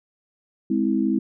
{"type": "chord", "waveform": "sine", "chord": "Ab augmented", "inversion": "none", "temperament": "just", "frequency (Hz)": [207.7, 259.6, 324.5], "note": ["Ab3", "C4", "E4"], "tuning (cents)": [0, -13, -27], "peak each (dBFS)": -23, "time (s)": [0.7, 1.19], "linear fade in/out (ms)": 5, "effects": []}